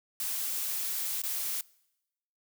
blue noise with dropouts, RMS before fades -33 dBFS, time 0.2-1.61 s, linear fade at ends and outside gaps 1 ms, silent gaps 1.218-1.236 s, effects noise-tail reverb RT60 0.9 s tail -24 dB re dry

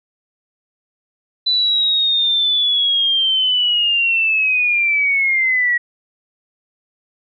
sine linear sweep, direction down, 4002 to 1910 Hz, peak -13 dBFS, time 1.46-5.78 s, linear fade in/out 10 ms, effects none

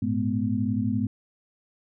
sine tone cluster, 104.2 / 115.9 / 213.2 / 250.3 Hz, G#2 / A#2 / G#3 / B3, +6 / -10 / +46 / +23 cents, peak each -29 / -33 / -27 / -27 dBFS, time 0.02-1.07 s, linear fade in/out 5 ms, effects none

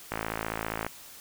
click train, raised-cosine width 0.5 ms, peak -15 dBFS, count 42, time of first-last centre 0.12-0.865 s, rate 55 Hz, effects white hiss -48 dBFS RMS until 1.2 s

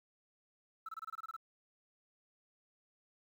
sine tone bursts, 1318.5 Hz, E6, in tune, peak -39 dBFS, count 10, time 0.86-1.365 s, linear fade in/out 5 ms, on 28 ms, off 25 ms, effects tanh soft clip ceiling -39 dBFS + 11-bit

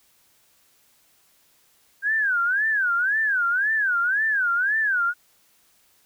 sine tone with vibrato, 1569 Hz, G6, 1 cent sharp, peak -19 dBFS, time 2.02-5.14 s, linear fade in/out 50 ms, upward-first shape sine, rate 1.9 Hz, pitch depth 220 cents each way, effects white hiss -61 dBFS RMS until 6.05 s

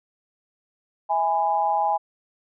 sine tone with amplitude modulation, 826 Hz, G#5, 10 cents flat, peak -15 dBFS, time 1.09-1.98 s, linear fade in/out 20 ms, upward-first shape sine, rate 174 Hz, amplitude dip 90%, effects none

